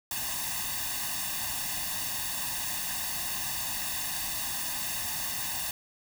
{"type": "noise with comb filter", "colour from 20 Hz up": "white", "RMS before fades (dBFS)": -33, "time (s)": [0.11, 5.71], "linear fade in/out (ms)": 2, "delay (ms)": 1.1, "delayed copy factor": 1, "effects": []}